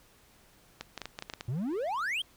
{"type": "clicks", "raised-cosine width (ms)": 0.2, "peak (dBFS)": -20, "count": 9, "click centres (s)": [0.81, 0.977, 1.017, 1.056, 1.189, 1.224, 1.299, 1.337, 1.409]}
{"type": "exponential sweep", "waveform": "triangle", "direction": "up", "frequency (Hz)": [110, 3322], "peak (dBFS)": -28, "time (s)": [1.48, 2.22], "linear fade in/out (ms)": 5}
{"effects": ["pink hiss -61 dBFS RMS until 2.36 s"]}